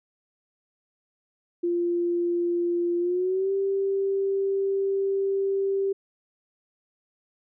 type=tone with pitch glide; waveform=sine; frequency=346.8 to 391.5 Hz; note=F4 to G4; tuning=-12 to -2 cents; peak=-22 dBFS; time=1.63-5.93 s; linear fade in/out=10 ms; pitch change=+210 cents; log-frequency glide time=2.99-3.52 s; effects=none